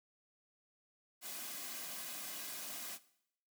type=noise with comb filter; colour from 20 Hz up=white; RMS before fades=-45 dBFS; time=1.21-2.99 s; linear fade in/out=50 ms; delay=2.2 ms; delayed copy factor=-0.5; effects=noise-tail reverb RT60 0.7 s tail -17 dB re dry + high-pass 200 Hz 12 dB/octave